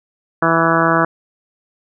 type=harmonic tone with a mistuned harmonic; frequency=164.81 Hz; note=E3; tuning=in tune; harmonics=1 / 2 / 3 / 4 / 5 / 6 / 7 / 8 / 9 / 10; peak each=-21 / -19 / -23 / -19 / -25 / -21 / -19 / -20 / -20 / -24 dBFS; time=0.42-1.05 s; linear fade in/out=5 ms; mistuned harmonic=10; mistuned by=+30 cents; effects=none